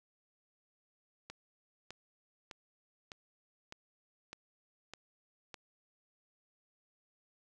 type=click train; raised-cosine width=0.2 ms; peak=-28 dBFS; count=8; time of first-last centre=1.3-5.542 s; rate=1.65 Hz; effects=none